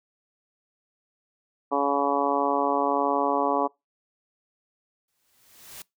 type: harmonic tone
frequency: 141.3 Hz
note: C#3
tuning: 34 cents sharp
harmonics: 2 / 3 / 4 / 5 / 6 / 7 / 8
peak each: -29 / -29 / -29 / -29 / -29 / -29 / -29 dBFS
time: 1.71-3.68 s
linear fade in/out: 20 ms
type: noise with exponential growth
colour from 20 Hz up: white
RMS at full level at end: -39 dBFS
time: 5.08-5.82 s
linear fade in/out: 2 ms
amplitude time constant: 160 ms
effects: noise-tail reverb RT60 0.2 s tail -23 dB re dry

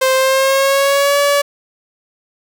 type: tone with pitch glide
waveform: sawtooth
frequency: 523.3 to 570.7 Hz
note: C5 to D5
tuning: 0 to -50 cents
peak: -7 dBFS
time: 0.01-1.42 s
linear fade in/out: 10 ms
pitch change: +150 cents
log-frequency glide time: 0.15-1.19 s
effects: none

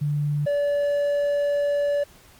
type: tone pair in turn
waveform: sine / triangle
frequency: 146.83 / 575.9 Hz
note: D3 / D5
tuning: 0 / -34 cents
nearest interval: 2 octaves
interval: 2366 cents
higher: second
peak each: -21 / -18 dBFS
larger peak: second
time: 0.01-0.46 / 0.46-2.04 s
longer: second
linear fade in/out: 10 ms
effects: pink hiss -52 dBFS RMS until 2.39 s + Opus 32 kbps

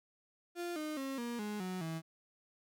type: tone with pitch steps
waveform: 35% pulse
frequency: 348 / 306.5 / 269.9 / 237.7 / 209.3 / 184.35 / 162.35 Hz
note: F4 / D#4 / C#4 / A#3 / G#3 / F#3 / E3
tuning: -6 / -26 / -46 / +34 / +14 / -6 / -26 cents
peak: -36 dBFS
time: 0.55-2.02 s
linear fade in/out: 50 ms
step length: 210 ms
effects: none

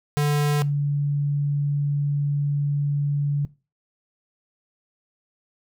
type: tone pair in turn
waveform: square / sine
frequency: 146.83 / 143.81 Hz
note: D3 / D3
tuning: 0 / -36 cents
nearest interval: unison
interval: 36 cents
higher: first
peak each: -19 dBFS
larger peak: neither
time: 0.17-0.62 / 0.62-3.45 s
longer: second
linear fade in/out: 0 ms
effects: noise-tail reverb RT60 0.3 s tail -20 dB re dry

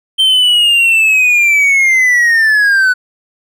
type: linear sweep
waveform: triangle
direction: down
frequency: 3133 to 1480 Hz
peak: -5 dBFS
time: 0.18-2.94 s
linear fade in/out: 20 ms
effects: none

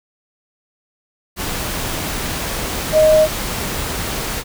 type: tone in noise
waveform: sine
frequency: 622.3 Hz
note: D#5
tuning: in tune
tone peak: -8 dBFS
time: 2.92-3.28 s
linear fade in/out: 50 ms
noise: pink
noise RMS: -23 dBFS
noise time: 1.36-4.44 s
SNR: +12 dB
effects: none

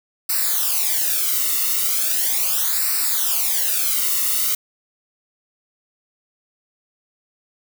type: noise with flanger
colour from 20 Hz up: blue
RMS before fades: -20 dBFS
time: 0.29-4.55 s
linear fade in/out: 5 ms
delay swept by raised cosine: 0.3 to 1.25 ms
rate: 0.38 Hz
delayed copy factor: -0.95
effects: none

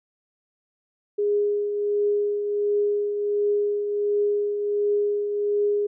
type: tone with tremolo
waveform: sine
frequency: 411.9 Hz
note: G#4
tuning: 14 cents flat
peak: -18 dBFS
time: 1.18-5.87 s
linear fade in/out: 10 ms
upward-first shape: triangle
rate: 1.4 Hz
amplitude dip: 50%
effects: none

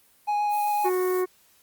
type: tone with vibrato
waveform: triangle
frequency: 830.6 Hz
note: G#5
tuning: in tune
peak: -20 dBFS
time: 0.27-0.9 s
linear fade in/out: 20 ms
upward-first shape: sine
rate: 7.8 Hz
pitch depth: 9 cents each way
type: noise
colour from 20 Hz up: violet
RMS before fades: -38 dBFS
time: 0.49-1.25 s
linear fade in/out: 50 ms
type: harmonic tone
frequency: 367.3 Hz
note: F#4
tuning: 13 cents flat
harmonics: 1 / 2 / 3 / 4 / 5 / 6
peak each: -22 / -39 / -33 / -45 / -42 / -45 dBFS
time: 0.84-1.26 s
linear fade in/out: 20 ms
effects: white hiss -60 dBFS RMS until 1.62 s + Opus 32 kbps

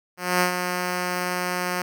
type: tone with ADSR envelope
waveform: 5% pulse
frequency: 179.8 Hz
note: F#3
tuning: 49 cents flat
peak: -6 dBFS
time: 0.17-1.82 s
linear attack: 240 ms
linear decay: 100 ms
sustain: -7 dB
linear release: 4 ms
effects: none

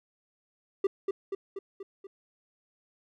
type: tone with echo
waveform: triangle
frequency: 392 Hz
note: G4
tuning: in tune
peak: -20 dBFS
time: 0.84-0.87 s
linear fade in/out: 5 ms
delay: 240 ms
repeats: 5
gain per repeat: -4 dB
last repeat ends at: 2.07 s
effects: none

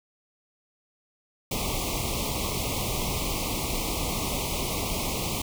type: band-stop noise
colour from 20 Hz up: pink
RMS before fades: -29 dBFS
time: 1.51-5.42 s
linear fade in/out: 5 ms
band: 1200 to 2100 Hz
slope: 96 dB/octave
effects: none

